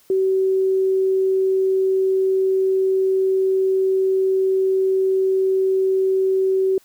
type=tone; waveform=sine; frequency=380.8 Hz; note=F#4; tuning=50 cents sharp; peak=-15 dBFS; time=0.1-6.78 s; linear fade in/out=2 ms; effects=white hiss -55 dBFS RMS until 6.84 s